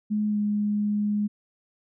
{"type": "tone with pitch glide", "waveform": "sine", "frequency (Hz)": [211, 207.9], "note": ["G#3", "G#3"], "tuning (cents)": [28, 2], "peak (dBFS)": -22, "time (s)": [0.1, 1.28], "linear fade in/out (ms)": 20, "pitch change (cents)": -26, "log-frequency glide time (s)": [0.28, 0.38], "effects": []}